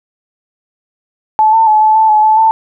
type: tone with pitch steps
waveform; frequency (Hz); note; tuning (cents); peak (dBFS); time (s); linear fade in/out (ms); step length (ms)
sine; 866 / 896 / 858 / 866 / 879 / 854 / 868 / 888; A5 / A5 / A5 / A5 / A5 / G#5 / A5 / A5; -28 / +31 / -44 / -28 / -2 / +48 / -24 / +16; -5; 1.39-2.51; 0; 140
effects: none